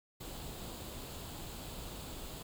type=noise with comb filter; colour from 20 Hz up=pink; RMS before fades=-45 dBFS; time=0.2-2.43 s; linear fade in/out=10 ms; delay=0.26 ms; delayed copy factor=+0.5; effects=none